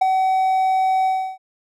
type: tone with ADSR envelope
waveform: triangle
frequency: 757 Hz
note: F#5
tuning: 39 cents sharp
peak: -7 dBFS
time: 0.01-1.38 s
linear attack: 11 ms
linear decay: 9 ms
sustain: -6 dB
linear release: 320 ms
effects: tanh soft clip ceiling -3 dBFS